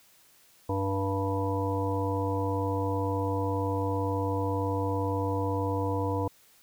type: harmonic tone with a mistuned harmonic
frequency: 98 Hz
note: G2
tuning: in tune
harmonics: 1 / 3 / 5 / 7 / 9 / 10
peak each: -30 / -33 / -32 / -39 / -38 / -35 dBFS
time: 0.69-6.28 s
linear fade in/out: 5 ms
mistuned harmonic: 5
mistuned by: -18 cents
effects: white hiss -60 dBFS RMS until 6.62 s